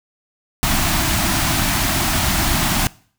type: band-stop noise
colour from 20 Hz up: pink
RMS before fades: -18 dBFS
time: 0.63-2.87 s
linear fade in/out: 0 ms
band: 360 to 610 Hz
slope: 96 dB/octave
effects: noise-tail reverb RT60 0.5 s tail -22 dB re dry